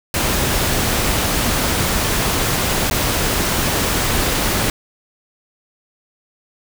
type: noise with dropouts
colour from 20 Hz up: pink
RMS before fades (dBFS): -18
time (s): 0.14-4.7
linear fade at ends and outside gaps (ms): 2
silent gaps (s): 2.9-2.91
effects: none